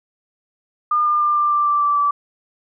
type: tone with pitch steps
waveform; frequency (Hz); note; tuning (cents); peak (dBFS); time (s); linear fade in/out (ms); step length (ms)
sine; 1210 / 1202.3 / 1194.7 / 1187.2 / 1179.6 / 1172.2 / 1164.7 / 1157.4; D#6 / D6 / D6 / D6 / D6 / D6 / D6 / D6; -49 / +40 / +29 / +18 / +7 / -4 / -15 / -26; -14; 0.91-2.11; 5; 150
effects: none